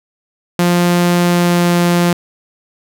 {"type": "tone with pitch glide", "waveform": "sawtooth", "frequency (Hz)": [175.2, 174.09], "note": ["F3", "F3"], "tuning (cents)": [6, -5], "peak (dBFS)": -6, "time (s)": [0.59, 2.13], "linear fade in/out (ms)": 2, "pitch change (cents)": -11, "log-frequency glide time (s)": [1.2, 1.75], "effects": []}